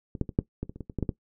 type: clicks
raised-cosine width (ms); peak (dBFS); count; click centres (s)
3; -23 / -13 / -22 / -8 / -18 / -25 / -29 / -23 / -25 / -16 / -14 / -14; 12; 0.152 / 0.213 / 0.292 / 0.389 / 0.63 / 0.695 / 0.76 / 0.807 / 0.898 / 0.987 / 1.027 / 1.092
effects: noise-tail reverb RT60 0.1 s tail -17 dB re dry